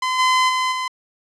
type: tone with level steps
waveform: sawtooth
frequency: 1024 Hz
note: C6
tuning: 38 cents flat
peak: -15 / -10 / -14 / -18 dBFS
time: 0.02-0.88 s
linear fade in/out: 5 ms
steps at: 0.18 / 0.48 / 0.71 s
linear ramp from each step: 20 ms
effects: low-pass 6000 Hz 12 dB/octave